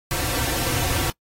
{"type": "noise with comb filter", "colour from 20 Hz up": "pink", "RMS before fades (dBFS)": -24, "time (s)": [0.11, 1.1], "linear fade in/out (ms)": 0, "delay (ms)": 4.8, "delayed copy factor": -0.95, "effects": ["noise-tail reverb RT60 0.1 s tail -23 dB re dry", "AAC 48 kbps"]}